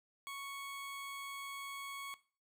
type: tone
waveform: 20% pulse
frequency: 1108.7 Hz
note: C#6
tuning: in tune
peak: -38 dBFS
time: 0.27-2.14 s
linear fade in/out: 0 ms
effects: noise-tail reverb RT60 0.4 s tail -18 dB re dry